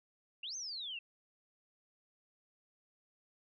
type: exponential two-way sweep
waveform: sine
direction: up then down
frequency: 2646 to 6420 to 2646 Hz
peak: -40 dBFS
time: 0.43-0.99 s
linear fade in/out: 5 ms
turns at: 0.56 s
effects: none